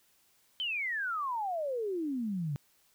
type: exponential sweep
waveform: sine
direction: down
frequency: 3136 to 136 Hz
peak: -31 dBFS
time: 0.6-2.56 s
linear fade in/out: 0 ms
effects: white hiss -68 dBFS RMS until 2.94 s